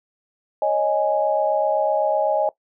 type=chord; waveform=sine; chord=C# suspended second; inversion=none; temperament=equal; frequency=554.4 / 622.3 / 830.6 Hz; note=C#5 / D#5 / G#5; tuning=0 / 0 / 0 cents; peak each=-23 / -20 / -22 dBFS; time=0.62-2.49 s; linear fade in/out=2 ms; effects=noise-tail reverb RT60 0.1 s tail -19 dB re dry